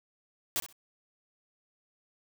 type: noise with echo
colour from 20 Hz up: white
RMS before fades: -30 dBFS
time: 0.56-0.6 s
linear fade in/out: 0 ms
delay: 63 ms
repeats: 2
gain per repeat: -14 dB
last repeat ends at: 0.726 s
effects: none